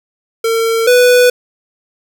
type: tone pair in turn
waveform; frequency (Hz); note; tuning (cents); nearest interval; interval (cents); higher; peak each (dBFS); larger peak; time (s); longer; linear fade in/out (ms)
square; 454.2 / 494.1; A#4 / B4; -45 / +1; minor second; 146; second; -12 / -6; second; 0.44-0.87 / 0.87-1.3; neither; 5
effects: none